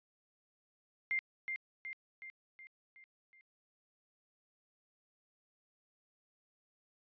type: tone with echo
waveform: sine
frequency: 2103 Hz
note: C7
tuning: 8 cents sharp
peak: -31 dBFS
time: 1.11-1.19 s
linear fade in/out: 0 ms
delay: 370 ms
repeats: 6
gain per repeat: -5 dB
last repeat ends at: 3.41 s
effects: resampled to 11025 Hz